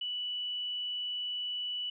sine tone, 2960 Hz, F#7, in tune, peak -33 dBFS, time 0.01-1.9 s, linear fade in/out 5 ms, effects none

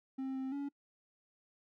triangle tone with pitch steps, 265.5 / 263.8 / 282.2 Hz, C4 / C4 / C#4, +25 / +14 / +31 cents, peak -34 dBFS, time 0.18-0.69 s, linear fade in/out 10 ms, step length 170 ms, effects noise-tail reverb RT60 0.1 s tail -24 dB re dry

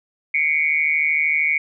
sine tone with amplitude modulation, 2224 Hz, C#7, 5 cents sharp, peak -12 dBFS, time 0.34-1.58 s, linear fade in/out 5 ms, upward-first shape sine, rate 153 Hz, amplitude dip 90%, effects none

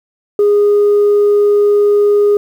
sine tone, 411.5 Hz, G#4, 16 cents flat, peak -5 dBFS, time 0.39-2.37 s, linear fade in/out 2 ms, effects tanh soft clip ceiling -5 dBFS + 7-bit

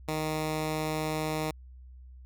10% pulse tone, 155.6 Hz, D#3, in tune, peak -21 dBFS, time 0.08-1.51 s, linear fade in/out 5 ms, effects added 63 Hz sine -46 dBFS peak until 2.25 s

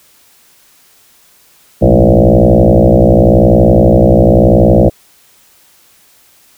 sine tone with frequency modulation, 207.2 Hz, G#3, 4 cents flat, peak -3 dBFS, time 1.81-4.9 s, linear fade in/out 20 ms, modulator 60.9 Hz, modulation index 7, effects white hiss -47 dBFS RMS until 6.57 s

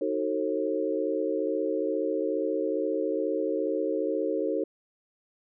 sine chord, D# diminished seventh, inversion none, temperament just, 311.1 / 373.4 / 448 / 537.6 Hz, D#4 / F#4 / A4 / C5, 0 / +16 / +31 / +47 cents, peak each -31 / -32 / -30 / -31 dBFS, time 0.01-4.64 s, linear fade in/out 5 ms, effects none

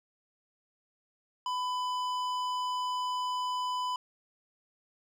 triangle tone with hard clipping, 1000 Hz, B5, 21 cents sharp, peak -32 dBFS, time 1.46-3.96 s, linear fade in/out 2 ms, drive 15 dB, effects none

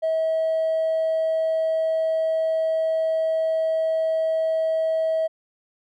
sine tone with hard clipping, 643 Hz, E5, 43 cents flat, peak -20 dBFS, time 0.02-5.28 s, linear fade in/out 20 ms, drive 1 dB, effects none

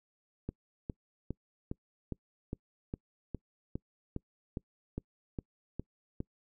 click train, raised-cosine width 3 ms, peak -23 dBFS, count 15, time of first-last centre 0.49-6.204 s, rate 2.45 Hz, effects noise-tail reverb RT60 0.1 s tail -26 dB re dry

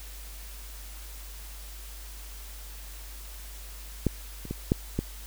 clicks, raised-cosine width 3 ms, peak -10 / -26 / -18 / -8 / -13 dBFS, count 5, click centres 4.067 / 4.453 / 4.51 / 4.719 / 4.99 s, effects added 50 Hz sine -41 dBFS peak until 5.26 s + white hiss -47 dBFS RMS until 5.26 s

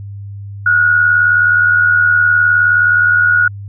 sine tone with amplitude modulation, 1450 Hz, F#6, 35 cents flat, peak -5 dBFS, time 0.66-3.48 s, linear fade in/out 5 ms, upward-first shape sine, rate 79.3 Hz, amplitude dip 55%, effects added 100 Hz sine -25 dBFS peak until 3.68 s

